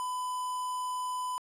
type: tone with quantisation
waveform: triangle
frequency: 1003 Hz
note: B5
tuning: 26 cents sharp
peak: -30 dBFS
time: 0-1.38 s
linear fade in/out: 0 ms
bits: 7
effects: resampled to 32000 Hz